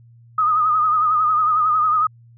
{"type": "tone with vibrato", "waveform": "sine", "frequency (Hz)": 1245, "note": "D#6", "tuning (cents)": 1, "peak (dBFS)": -14, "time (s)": [0.38, 2.07], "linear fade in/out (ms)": 5, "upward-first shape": "sine", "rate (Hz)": 11, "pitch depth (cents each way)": 58, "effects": ["added 117 Hz sine -45 dBFS peak until 2.37 s"]}